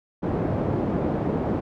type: band-pass noise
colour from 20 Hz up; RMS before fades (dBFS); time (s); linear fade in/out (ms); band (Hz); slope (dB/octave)
pink; -25; 0.22-1.61; 20; 110 to 580; 12
effects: none